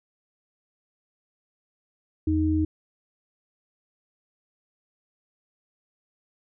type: tone pair together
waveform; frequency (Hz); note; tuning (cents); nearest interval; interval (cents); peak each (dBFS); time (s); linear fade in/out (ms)
sine; 84 / 311.3; E2 / D#4; +33 / +1; octave + major seventh; 2268; -24 / -22; 2.27-2.65; 5
effects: none